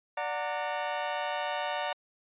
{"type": "chord", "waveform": "sawtooth", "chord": "D augmented", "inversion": "none", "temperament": "just", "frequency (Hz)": [587.3, 734.2, 917.7], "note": ["D5", "F#5", "A#5"], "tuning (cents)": [0, -14, -27], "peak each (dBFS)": -31, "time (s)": [0.17, 1.93], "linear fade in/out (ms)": 5, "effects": ["resampled to 8000 Hz"]}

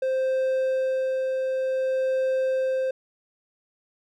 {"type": "tone with tremolo", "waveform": "triangle", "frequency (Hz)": 523.3, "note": "C5", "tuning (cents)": 0, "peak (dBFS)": -19, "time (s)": [0.02, 2.91], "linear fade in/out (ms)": 5, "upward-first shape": "sine", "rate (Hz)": 0.55, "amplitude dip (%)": 25, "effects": []}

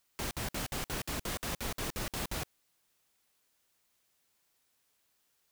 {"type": "noise bursts", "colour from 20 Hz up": "pink", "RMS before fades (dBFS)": -36, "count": 13, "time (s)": [0.19, 2.434], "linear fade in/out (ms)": 0, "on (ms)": 120, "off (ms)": 57, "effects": ["white hiss -75 dBFS RMS until 5.51 s"]}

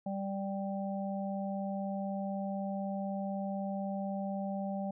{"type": "harmonic tone", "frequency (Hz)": 196, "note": "G3", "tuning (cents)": 0, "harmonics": [1, 3, 4], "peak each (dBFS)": [-35, -40, -41], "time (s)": [0.06, 4.91], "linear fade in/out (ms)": 5, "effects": []}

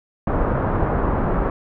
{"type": "low-pass noise", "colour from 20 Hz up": "pink", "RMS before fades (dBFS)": -20, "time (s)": [0.27, 1.5], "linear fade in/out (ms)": 2, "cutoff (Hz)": 1300, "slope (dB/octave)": 24, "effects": []}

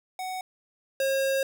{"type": "tone pair in turn", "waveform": "square", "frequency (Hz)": [745, 539.8], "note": ["F#5", "C#5"], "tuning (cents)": [12, -46], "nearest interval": "tritone", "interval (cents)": 558, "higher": "first", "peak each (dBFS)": [-32, -24], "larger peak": "second", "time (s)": [[0.19, 0.41], [1, 1.43]], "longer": "second", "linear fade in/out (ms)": 2, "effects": []}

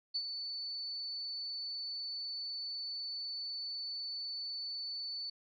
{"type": "tone with ADSR envelope", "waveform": "sine", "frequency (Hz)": 4488, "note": "C#8", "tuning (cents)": 21, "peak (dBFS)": -31, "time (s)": [0.14, 5.3], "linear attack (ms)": 17, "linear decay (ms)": 60, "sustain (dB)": -7, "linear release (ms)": 6, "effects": []}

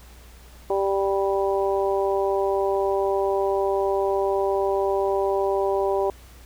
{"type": "harmonic tone", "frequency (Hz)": 196, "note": "G3", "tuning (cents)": 0, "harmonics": [2, 3, 4, 5], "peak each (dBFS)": [-22, -26, -28, -30], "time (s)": [0.7, 6.1], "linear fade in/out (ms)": 2, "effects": ["added 60 Hz sine -45 dBFS peak until 6.45 s", "pink hiss -51 dBFS RMS until 6.45 s"]}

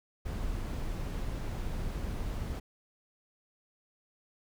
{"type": "noise", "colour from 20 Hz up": "brown", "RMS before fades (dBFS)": -35, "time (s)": [0.25, 2.6], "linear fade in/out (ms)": 10, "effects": []}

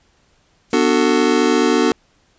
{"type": "noise", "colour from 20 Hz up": "violet", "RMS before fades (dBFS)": -35, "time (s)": [0.7, 1.6], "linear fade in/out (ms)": 10}
{"type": "chord", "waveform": "square", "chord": "B minor seventh", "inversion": "none", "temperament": "just", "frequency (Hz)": [246.9, 296.3, 370.4, 444.5], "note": ["B3", "D4", "F#4", "A4"], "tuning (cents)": [0, 15, 2, 18], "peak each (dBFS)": -19, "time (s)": [0.73, 1.92], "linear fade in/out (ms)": 2}
{"effects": ["pink hiss -58 dBFS RMS until 2.38 s", "resampled to 16000 Hz"]}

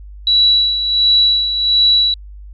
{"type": "tone with tremolo", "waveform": "sine", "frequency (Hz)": 3924, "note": "B7", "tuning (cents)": -12, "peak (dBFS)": -7, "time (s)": [0.27, 2.14], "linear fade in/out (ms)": 2, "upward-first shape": "sine", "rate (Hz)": 1.4, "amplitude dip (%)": 60, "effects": ["added 50 Hz sine -31 dBFS peak until 2.53 s", "MP3 48 kbps"]}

